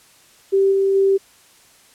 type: tone with level steps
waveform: sine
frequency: 390 Hz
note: G4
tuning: 9 cents flat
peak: -12 / -14 / -12 dBFS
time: 0.52-1.18 s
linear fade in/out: 20 ms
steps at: 0.71 / 0.94 s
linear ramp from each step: 20 ms
effects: white hiss -51 dBFS RMS until 1.94 s + low-pass 11000 Hz 12 dB/octave